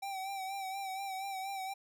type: tone with vibrato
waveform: square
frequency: 774 Hz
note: G5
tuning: 22 cents flat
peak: -38 dBFS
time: 0.02-1.74 s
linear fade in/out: 10 ms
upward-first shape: sine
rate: 4.2 Hz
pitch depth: 44 cents each way
effects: none